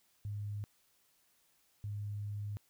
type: tone bursts at uneven times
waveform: sine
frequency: 103.1 Hz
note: G#2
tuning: 12 cents flat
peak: -37 dBFS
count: 2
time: 0.25-0.64 / 1.84-2.57 s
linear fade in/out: 0 ms
effects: white hiss -72 dBFS RMS until 2.69 s